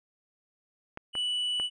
clicks, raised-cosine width 0.5 ms, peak -23 dBFS, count 3, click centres 0.974 / 1.153 / 1.599 s
triangle tone, 2960 Hz, F#7, in tune, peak -26 dBFS, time 1.13-1.7 s, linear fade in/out 50 ms
effects resampled to 24000 Hz

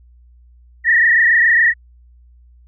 sine tone with frequency modulation, 1858 Hz, A#6, 6 cents flat, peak -9 dBFS, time 0.84-1.74 s, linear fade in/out 50 ms, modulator 27.1 Hz, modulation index 3.1, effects added 60 Hz sine -44 dBFS peak until 2.67 s

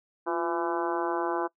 harmonic tone with a mistuned harmonic, 167.8 Hz, E3, 31 cents sharp, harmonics 2 / 3 / 4 / 5 / 6 / 7 / 8 / 9, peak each -30 / -36 / -35 / -34 / -34 / -38 / -41 / -40 dBFS, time 0.26-1.48 s, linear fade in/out 20 ms, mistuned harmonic 2, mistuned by +60 cents, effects noise-tail reverb RT60 0.1 s tail -22 dB re dry

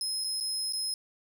30% pulse tone with dropouts, 5130 Hz, E8, 48 cents flat, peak -26 dBFS, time 0.01-0.94 s, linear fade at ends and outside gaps 1 ms, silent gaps 0.24-0.244 / 0.402-0.408 / 0.725-0.733 s, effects none

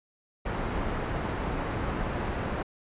pink low-pass noise, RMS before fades -31 dBFS, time 0.45-2.63 s, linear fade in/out 10 ms, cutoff 1600 Hz, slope 12 dB/octave, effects resampled to 8000 Hz

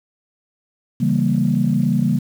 sine chord, C# diminished seventh, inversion none, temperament equal, 138.59 / 164.81 / 196 / 233.1 Hz, C#3 / E3 / G3 / Bb3, 0 / 0 / 0 / 0 cents, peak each -20 / -21 / -19 / -19 dBFS, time 1-2.19 s, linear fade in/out 10 ms, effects tanh soft clip ceiling -5 dBFS + 7-bit

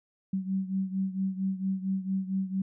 sine beating tone pair, 190 / 194.4 Hz, F#3 / G3, +46 / -14 cents, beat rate 4.4 Hz, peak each -29 / -33 dBFS, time 0.33-2.62 s, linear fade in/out 5 ms, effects none

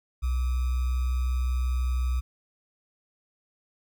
sine tone with sample-and-hold, 62.8 Hz, B1, 30 cents sharp, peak -23 dBFS, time 0.22-2.21 s, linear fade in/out 20 ms, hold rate 1225 Hz, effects none

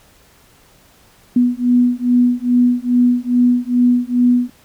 sine beating tone pair, 244.2 / 246.6 Hz, B3 / B3, -19 / -2 cents, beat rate 2.4 Hz, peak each -14 dBFS, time 1.36-4.5 s, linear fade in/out 5 ms, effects pink hiss -50 dBFS RMS until 4.64 s

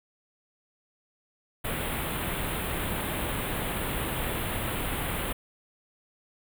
pink band-stop noise, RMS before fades -31 dBFS, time 1.64-5.33 s, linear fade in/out 10 ms, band 3600 to 8900 Hz, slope 48 dB/octave, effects none

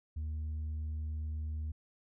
sine tone, 77.3 Hz, D#2, 11 cents flat, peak -32 dBFS, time 0.16-1.72 s, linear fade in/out 10 ms, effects tanh soft clip ceiling -34 dBFS

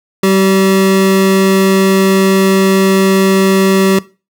square tone pair together, 192.7 / 383.4 Hz, G3 / G4, -29 / -38 cents, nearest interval octave, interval 1191 cents, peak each -11 dBFS, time 0.23-3.99 s, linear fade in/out 5 ms, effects noise-tail reverb RT60 0.3 s tail -19 dB re dry

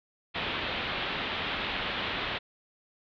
white low-pass noise, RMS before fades -33 dBFS, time 0.34-2.39 s, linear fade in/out 20 ms, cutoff 3700 Hz, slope 48 dB/octave, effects none

